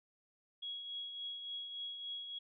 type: tone with tremolo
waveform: sine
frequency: 3322 Hz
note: G#7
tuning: in tune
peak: -39 dBFS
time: 0.62-2.39 s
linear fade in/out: 10 ms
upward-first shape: triangle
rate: 3.5 Hz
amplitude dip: 50%
effects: none